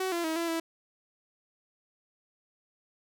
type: tone with pitch steps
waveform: sawtooth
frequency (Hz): 376 / 341.5 / 319.9 / 336.5 / 328.9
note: F#4 / F4 / D#4 / E4 / E4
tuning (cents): +28 / -39 / +48 / +36 / -4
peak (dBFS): -25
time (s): 0-0.6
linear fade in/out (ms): 5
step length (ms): 120
effects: none